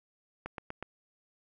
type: click train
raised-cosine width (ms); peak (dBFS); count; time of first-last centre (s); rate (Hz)
0.5; -23; 4; 0.46-0.826; 8.19
effects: none